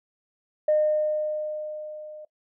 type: tone with level ramp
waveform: sine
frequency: 610 Hz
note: D#5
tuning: 34 cents flat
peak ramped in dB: -16 to -39 dBFS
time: 0.68-2.25 s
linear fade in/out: 5 ms
effects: noise-tail reverb RT60 0.1 s tail -19 dB re dry + tanh soft clip ceiling -13 dBFS